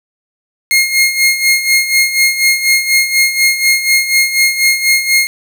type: tone with tremolo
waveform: sawtooth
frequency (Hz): 2143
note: C7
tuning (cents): +41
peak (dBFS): -3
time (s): 0.71-5.27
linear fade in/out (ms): 0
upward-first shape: sine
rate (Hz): 4.1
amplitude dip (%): 70
effects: none